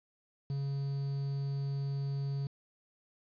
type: tone with quantisation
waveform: triangle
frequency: 139 Hz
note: C#3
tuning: 5 cents sharp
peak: -30 dBFS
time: 0.5-2.47 s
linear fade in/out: 2 ms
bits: 9
effects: resampled to 11025 Hz